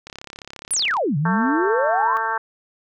click train, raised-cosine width 0.2 ms, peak -18 dBFS, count 32, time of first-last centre 0.07-0.969 s, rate 34.5 Hz
sine exponential two-way sweep, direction down then up, 11175 to 137.6 to 1153 Hz, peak -18 dBFS, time 0.71-2.17 s, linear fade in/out 0 ms, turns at 1.17 s
harmonic tone, 223.9 Hz, A3, 30 cents sharp, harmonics 2 / 3 / 4 / 5 / 6 / 7 / 8, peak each -34 / -35 / -24 / -27 / -29 / -26 / -35 dBFS, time 1.25-2.38 s, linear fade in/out 5 ms
effects none

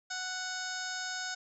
harmonic tone, 740 Hz, F#5, in tune, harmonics 1 / 2 / 3 / 4 / 5 / 6 / 7 / 8 / 9 / 10, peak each -44 / -38 / -51 / -52 / -45 / -47 / -43 / -54 / -44 / -50 dBFS, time 0.1-1.35 s, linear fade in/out 10 ms, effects none

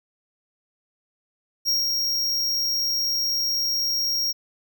square tone with ADSR envelope, 5588 Hz, F8, in tune, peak -19 dBFS, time 1.65-4.33 s, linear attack 35 ms, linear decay 160 ms, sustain -3 dB, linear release 23 ms, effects none

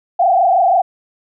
sine tone with frequency modulation, 730 Hz, F#5, 24 cents flat, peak -9 dBFS, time 0.19-0.82 s, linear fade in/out 10 ms, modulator 26.2 Hz, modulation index 2.1, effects none

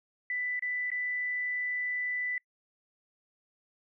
sine tone with dropouts, 1987 Hz, B6, 10 cents sharp, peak -30 dBFS, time 0.3-2.38 s, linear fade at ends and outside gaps 2 ms, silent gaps 0.594-0.623 / 0.903-0.916 s, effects noise-tail reverb RT60 0.1 s tail -25 dB re dry

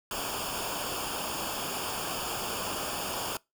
pink noise with comb filter, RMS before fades -34 dBFS, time 0.11-3.37 s, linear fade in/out 2 ms, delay 0.5 ms, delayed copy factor -0.8, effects noise-tail reverb RT60 0.2 s tail -23 dB re dry

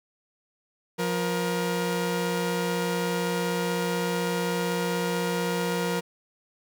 sawtooth tone pair together, 176.63 / 474 Hz, F3 / A#4, +20 / +29 cents, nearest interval octave + perfect fourth, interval 1709 cents, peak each -24 dBFS, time 0.98-6.01 s, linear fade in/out 20 ms, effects none

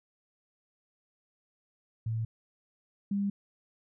sine tone pair in turn, 112.4 / 200.3 Hz, A2 / G3, +37 / +38 cents, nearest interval minor seventh, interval 1001 cents, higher second, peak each -29 / -27 dBFS, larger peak second, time 2.06-2.25 / 3.11-3.3 s, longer neither, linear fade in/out 5 ms, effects none

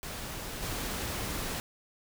pink noise with level steps, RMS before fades -39 / -35 dBFS, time 0.03-1.6 s, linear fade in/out 0 ms, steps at 0.62 s, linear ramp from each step 10 ms, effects none

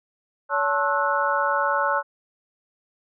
sine tone cluster, 567 / 878 / 1078 / 1315 / 1471 Hz, C#5 / A5 / C#6 / E6 / F#6, +39 / -4 / -49 / -5 / -11 cents, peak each -26 dBFS, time 0.49-2.03 s, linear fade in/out 50 ms, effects none

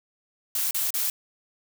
blue noise bursts, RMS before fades -26 dBFS, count 3, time 0.55-1.1 s, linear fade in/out 2 ms, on 160 ms, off 35 ms, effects none

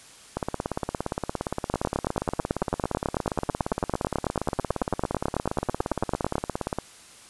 two click trains, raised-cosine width 1 ms, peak -9 / -12 dBFS, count 43 / 112, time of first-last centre 1.74-6.355 / 0.37-6.786 s, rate 9.1 / 17.3 Hz, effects white hiss -49 dBFS RMS until 7.29 s + resampled to 24000 Hz

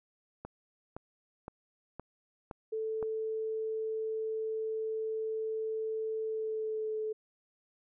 click train, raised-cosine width 1 ms, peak -27 dBFS, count 6, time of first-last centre 0.45-3.027 s, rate 1.94 Hz
sine tone with pitch glide, 440 to 433.7 Hz, A4 to A4, 0 to -25 cents, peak -32 dBFS, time 2.72-7.13 s, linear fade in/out 10 ms, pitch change -25 cents, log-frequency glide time 6.24-6.98 s
effects none

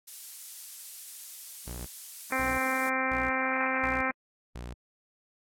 violet noise, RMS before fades -38 dBFS, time 0.07-2.9 s, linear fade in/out 10 ms
sawtooth tone bursts, 60.3 Hz, B1, 41 cents flat, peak -34 dBFS, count 5, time 1.67-4.74 s, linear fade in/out 5 ms, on 190 ms, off 530 ms
harmonic tone, 261.6 Hz, C4, in tune, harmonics 1 / 2 / 3 / 4 / 5 / 6 / 7 / 8 / 9, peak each -35 / -35 / -35 / -35 / -35 / -35 / -35 / -35 / -35 dBFS, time 2.32-4.11 s, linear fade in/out 2 ms
effects low-pass 11000 Hz 12 dB/octave + AAC 64 kbps

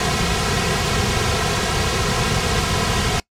pink noise with comb filter, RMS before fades -19 dBFS, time 0-3.2 s, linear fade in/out 2 ms, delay 3.4 ms, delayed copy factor -0.75, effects noise-tail reverb RT60 0.1 s tail -23 dB re dry + low-pass 7000 Hz 12 dB/octave

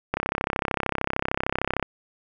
click train, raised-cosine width 0.5 ms, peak -8 dBFS, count 57, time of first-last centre 0.14-1.827 s, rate 33.2 Hz, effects none

